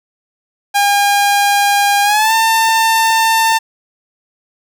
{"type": "tone with pitch glide", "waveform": "sawtooth", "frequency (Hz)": [809, 897.6], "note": ["G#5", "A5"], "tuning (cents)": [-46, 34], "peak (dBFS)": -6, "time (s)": [0.74, 3.59], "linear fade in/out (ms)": 20, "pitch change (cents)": 180, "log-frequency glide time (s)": [2.03, 2.33], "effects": []}